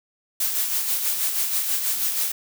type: noise with tremolo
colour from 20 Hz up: blue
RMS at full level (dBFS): -22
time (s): 0.4-2.32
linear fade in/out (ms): 5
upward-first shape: sine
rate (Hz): 6.2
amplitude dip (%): 45
effects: none